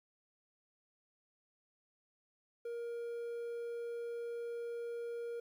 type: tone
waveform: triangle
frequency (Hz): 470.5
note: A#4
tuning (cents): +16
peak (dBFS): -37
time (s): 2.65-5.4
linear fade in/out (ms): 5
effects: 12-bit